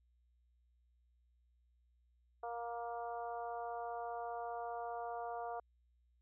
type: harmonic tone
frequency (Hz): 235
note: A#3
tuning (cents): +14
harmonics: 2 / 3 / 4 / 5 / 6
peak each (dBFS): -47 / -42 / -49 / -51 / -56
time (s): 2.43-5.6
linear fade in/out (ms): 5
effects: added 60 Hz sine -70 dBFS peak until 6.21 s